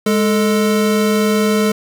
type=tone pair together; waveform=square; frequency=207.7 / 440 Hz; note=G#3 / A4; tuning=0 / 0 cents; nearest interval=octave + minor second; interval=1300 cents; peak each=-15 / -17 dBFS; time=0.06-1.72 s; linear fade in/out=5 ms; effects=none